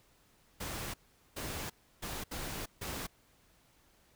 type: noise bursts at uneven times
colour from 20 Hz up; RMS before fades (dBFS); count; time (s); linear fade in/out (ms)
pink; -40; 5; 0.6-0.94 / 1.36-1.7 / 2.02-2.24 / 2.31-2.66 / 2.81-3.07; 10
effects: pink hiss -67 dBFS RMS until 4.15 s